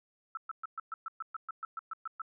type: tone bursts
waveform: sine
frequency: 1318 Hz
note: E6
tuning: 1 cent flat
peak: -35 dBFS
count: 14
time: 0.35-2.218 s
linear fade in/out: 2 ms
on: 22 ms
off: 120 ms
effects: none